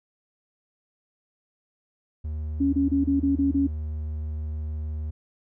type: tone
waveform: triangle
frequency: 76.6 Hz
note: D#2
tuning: 27 cents flat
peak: -26 dBFS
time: 2.24-5.11 s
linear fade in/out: 10 ms
type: tone bursts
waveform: sine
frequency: 277.2 Hz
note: C#4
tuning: in tune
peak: -19 dBFS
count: 7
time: 2.6-3.672 s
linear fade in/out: 10 ms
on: 130 ms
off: 27 ms
effects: none